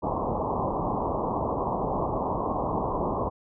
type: low-pass noise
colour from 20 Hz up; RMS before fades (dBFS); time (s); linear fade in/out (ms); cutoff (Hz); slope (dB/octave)
white; -28; 0.02-3.3; 20; 1100; 96
effects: none